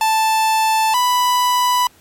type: tone pair in turn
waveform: 45% pulse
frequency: 880 / 989.7 Hz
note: A5 / B5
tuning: 0 / +3 cents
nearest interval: major second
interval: 203 cents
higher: second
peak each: -13 dBFS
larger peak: neither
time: 0.01-0.94 / 0.94-1.87 s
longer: neither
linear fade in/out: 2 ms
effects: pink hiss -50 dBFS RMS until 2 s + MP3 64 kbps